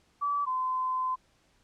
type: tone pair in turn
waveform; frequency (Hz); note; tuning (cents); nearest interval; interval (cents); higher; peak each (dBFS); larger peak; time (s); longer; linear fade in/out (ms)
sine; 1152 / 1026.3; D6 / C6; -34 / -34; major second; 200; first; -26 / -27; first; 0.21-0.46 / 0.46-1.16; second; 20
effects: pink hiss -67 dBFS RMS until 1.63 s + low-pass 8000 Hz 12 dB/octave